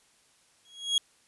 40% pulse tone with exponential growth, 3300 Hz, G#7, 12 cents flat, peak -19 dBFS, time 0.65-0.98 s, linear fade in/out 2 ms, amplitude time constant 70 ms, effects white hiss -64 dBFS RMS until 1.27 s + resampled to 24000 Hz

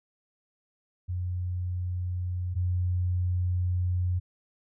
sine tone pair in turn, 90 / 90 Hz, F#2 / F#2, -47 / -47 cents, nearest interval unison, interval 0 cents, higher neither, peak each -28 / -24 dBFS, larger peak second, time 1.08-2.55 / 2.55-4.2 s, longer second, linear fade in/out 20 ms, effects none

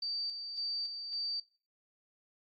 sine tone with tremolo, 4631 Hz, D8, 25 cents flat, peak -34 dBFS, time 0.02-1.4 s, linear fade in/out 5 ms, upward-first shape square, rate 1.8 Hz, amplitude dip 50%, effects noise-tail reverb RT60 0.4 s tail -19 dB re dry + AAC 32 kbps

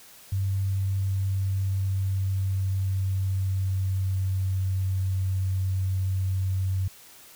sine tone with pitch glide, 97.2 to 94.65 Hz, G2 to F#2, -14 to +40 cents, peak -23 dBFS, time 0.32-6.88 s, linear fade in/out 5 ms, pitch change -46 cents, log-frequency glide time 0.44-5.02 s, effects white hiss -50 dBFS RMS until 7.35 s

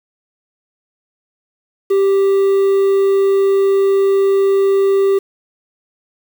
triangle tone with quantisation, 392 Hz, G4, in tune, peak -8 dBFS, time 1.9-5.19 s, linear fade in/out 10 ms, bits 6, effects none

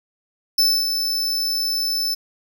45% pulse tone with ADSR envelope, 5274 Hz, E8, in tune, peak -13 dBFS, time 0.58-2.15 s, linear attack 6 ms, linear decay 260 ms, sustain -7 dB, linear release 15 ms, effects none

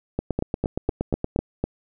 two click trains, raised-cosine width 2 ms, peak -9 / -10 dBFS, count 6 / 11, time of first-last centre 0.39-1.64 / 0.19-1.361 s, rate 4 / 8.54 Hz, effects none

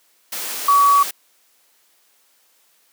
sine tone in noise, 1134 Hz, C#6, 39 cents sharp, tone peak -10 dBFS, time 0.68-1.03 s, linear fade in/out 5 ms, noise white, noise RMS -27 dBFS, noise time 0.32-1.11 s, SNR +14 dB, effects white hiss -59 dBFS RMS until 2.92 s + high-pass 300 Hz 12 dB/octave

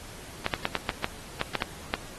clicks, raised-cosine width 0.3 ms, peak -9 dBFS, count 10, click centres 0.464 / 0.538 / 0.654 / 0.753 / 0.892 / 1.044 / 1.414 / 1.553 / 1.622 / 1.939 s, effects pink hiss -45 dBFS RMS until 2.18 s + AAC 32 kbps

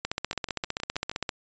two click trains, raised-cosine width 0.2 ms, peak -11 / -19 dBFS, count 20 / 6, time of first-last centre 0.05-1.292 / 0.33-1.115 s, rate 15.3 / 6.37 Hz, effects resampled to 16000 Hz

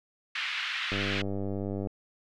white band-pass noise, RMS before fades -33 dBFS, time 0.35-1.22 s, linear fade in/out 5 ms, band 1400 to 3200 Hz, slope 24 dB/octave
click train, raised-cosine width 2 ms, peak -21 dBFS, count 95, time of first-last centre 0.92-1.871 s, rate 98.8 Hz
effects none

